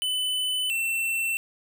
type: tone pair in turn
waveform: square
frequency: 3009 / 2690 Hz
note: F#7 / E7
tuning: +28 / +34 cents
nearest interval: major second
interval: 194 cents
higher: first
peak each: -25 dBFS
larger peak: neither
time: 0.02-0.7 / 0.7-1.37 s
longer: first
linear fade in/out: 0 ms
effects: none